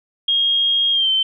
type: tone with pitch glide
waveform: sine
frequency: 3253 to 3094 Hz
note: G#7 to G7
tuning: -37 to -23 cents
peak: -14 dBFS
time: 0.28-1.23 s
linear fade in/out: 5 ms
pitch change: -86 cents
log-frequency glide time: 0.92-1.1 s
effects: none